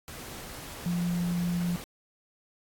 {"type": "tone in noise", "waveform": "sine", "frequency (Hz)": 174.61, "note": "F3", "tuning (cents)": 0, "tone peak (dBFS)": -26, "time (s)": [0.86, 1.76], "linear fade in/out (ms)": 0, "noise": "pink", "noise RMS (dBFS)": -42, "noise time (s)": [0.08, 1.84], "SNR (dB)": 13, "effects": ["AAC 64 kbps"]}